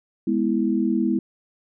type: chord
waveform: sine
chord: E major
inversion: first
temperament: equal with one note detuned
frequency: 207.7 / 246.9 / 327.5 Hz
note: G#3 / B3 / E4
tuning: 0 / 0 / -11 cents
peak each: -23 dBFS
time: 0.27-1.19 s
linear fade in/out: 5 ms
effects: none